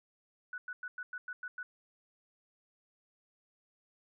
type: tone bursts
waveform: sine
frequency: 1480 Hz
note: F#6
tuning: in tune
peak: -38 dBFS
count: 8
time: 0.53-1.63 s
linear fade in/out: 2 ms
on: 50 ms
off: 100 ms
effects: none